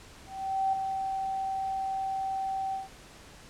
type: tone with ADSR envelope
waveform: sine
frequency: 772 Hz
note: G5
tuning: 27 cents flat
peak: -23 dBFS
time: 0.26-2.89 s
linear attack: 470 ms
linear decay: 3 ms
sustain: -6 dB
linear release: 160 ms
effects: pink hiss -51 dBFS RMS until 3.49 s + low-pass 9000 Hz 12 dB/octave